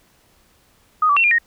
sine tone with pitch steps, 1245 / 1154 / 2716 / 2407 / 1864 Hz, D#6 / D6 / F7 / D7 / A#6, +1 / -31 / -49 / +42 / -1 cents, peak -12 dBFS, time 1.02-1.385 s, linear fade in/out 5 ms, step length 73 ms, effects pink hiss -57 dBFS RMS until 1.46 s

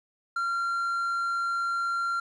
triangle tone, 1378 Hz, F6, 24 cents flat, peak -24 dBFS, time 0.36-2.2 s, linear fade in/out 5 ms, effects resampled to 24000 Hz + 10-bit

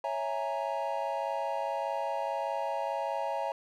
triangle chord, A# half-diminished seventh, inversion first, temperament equal, 554.4 / 659.3 / 830.6 / 932.3 Hz, C#5 / E5 / G#5 / A#5, 0 / 0 / 0 / 0 cents, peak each -34 dBFS, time 0.04-3.52 s, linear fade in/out 2 ms, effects none

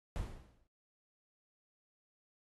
brown noise with exponential decay, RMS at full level -36 dBFS, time 0.16-0.67 s, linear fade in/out 0 ms, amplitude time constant 110 ms, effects AAC 32 kbps

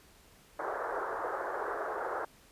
pink band-pass noise, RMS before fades -36 dBFS, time 0.59-2.25 s, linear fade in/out 5 ms, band 380 to 1600 Hz, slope 48 dB/octave, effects pink hiss -60 dBFS RMS until 2.51 s + resampled to 32000 Hz

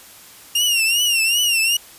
sawtooth tone with vibrato, 2795 Hz, F7, 1 cent sharp, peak -12 dBFS, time 0.55-1.77 s, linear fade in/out 5 ms, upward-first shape triangle, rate 2.6 Hz, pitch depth 120 cents each way, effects white hiss -43 dBFS RMS until 1.98 s + resampled to 32000 Hz

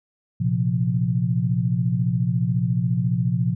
sine chord, Bb suspended second, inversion none, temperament equal, 116.54 / 130.81 / 174.61 Hz, Bb2 / C3 / F3, 0 / 0 / 0 cents, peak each -23 dBFS, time 0.4-3.55 s, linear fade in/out 10 ms, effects none

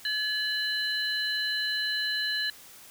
sine tone cluster, 1709 / 2975 / 4060 Hz, G#6 / F#7 / B7, +49 / +9 / +47 cents, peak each -30 / -35 / -30 dBFS, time 0.05-2.5 s, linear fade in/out 2 ms, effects white hiss -50 dBFS RMS until 2.9 s

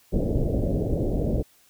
pink low-pass noise, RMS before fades -24 dBFS, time 0.12-1.43 s, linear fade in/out 20 ms, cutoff 610 Hz, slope 48 dB/octave, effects white hiss -59 dBFS RMS until 1.69 s

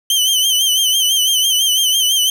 sawtooth tone with vibrato, 3083 Hz, G7, 29 cents flat, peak -9 dBFS, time 0.1-2.3 s, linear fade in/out 2 ms, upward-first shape sine, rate 6 Hz, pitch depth 70 cents each way, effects none

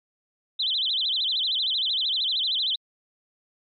sine tone with vibrato, 3520 Hz, A7, in tune, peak -22 dBFS, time 0.59-2.76 s, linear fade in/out 10 ms, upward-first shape sine, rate 13 Hz, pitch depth 260 cents each way, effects MP3 32 kbps

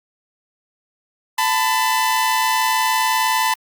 sawtooth tone pair together, 884.3 / 1004 Hz, A5 / B5, +8 / +28 cents, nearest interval major second, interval 220 cents, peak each -15 dBFS, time 1.38-3.54 s, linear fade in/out 5 ms, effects Opus 32 kbps

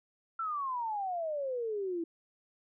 sine exponential sweep, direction down, 1360 to 326.4 Hz, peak -32 dBFS, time 0.39-2.04 s, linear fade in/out 5 ms, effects none

